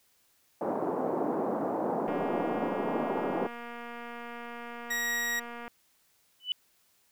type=band-pass noise; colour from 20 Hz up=pink; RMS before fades=-31 dBFS; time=0.61-3.47 s; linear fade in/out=5 ms; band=230 to 920 Hz; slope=24 dB/octave
type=click train; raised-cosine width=0.5 ms; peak=-28 dBFS; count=854; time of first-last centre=2.08-5.679 s; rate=237 Hz
type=tone; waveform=40% pulse; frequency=1900 Hz; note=A#6; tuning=33 cents sharp; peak=-28 dBFS; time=4.9-5.4 s; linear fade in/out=10 ms
type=tone with exponential growth; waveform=sine; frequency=2984 Hz; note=F#7; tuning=14 cents sharp; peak=-23 dBFS; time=6.4-6.52 s; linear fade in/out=1 ms; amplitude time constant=26 ms
effects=white hiss -68 dBFS RMS until 7.11 s